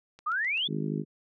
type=click train; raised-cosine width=0.2 ms; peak=-33 dBFS; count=4; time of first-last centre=0.19-0.576 s; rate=7.77 Hz
type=exponential sweep; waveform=sine; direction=up; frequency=1174.7 to 3566 Hz; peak=-26 dBFS; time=0.26-0.68 s; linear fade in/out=10 ms
type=harmonic tone; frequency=51.91 Hz; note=G#1; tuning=in tune; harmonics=3 / 4 / 5 / 6 / 7 / 8; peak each=-32 / -34 / -36 / -38 / -39 / -40 dBFS; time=0.67-1.05 s; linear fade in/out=50 ms
effects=none